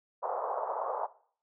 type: band-pass noise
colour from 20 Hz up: white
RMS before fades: -34 dBFS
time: 0.22-1.07 s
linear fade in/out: 20 ms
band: 470 to 1100 Hz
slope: 48 dB/octave
effects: noise-tail reverb RT60 0.5 s tail -18 dB re dry